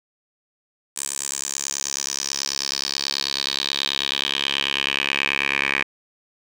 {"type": "tone with band-pass filter sweep", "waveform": "10% pulse", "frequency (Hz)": 69.3, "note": "C#2", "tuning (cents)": 0, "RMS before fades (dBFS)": -25, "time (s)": [0.96, 5.83], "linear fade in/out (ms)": 5, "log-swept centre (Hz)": [8200, 2200], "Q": 4.1, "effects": []}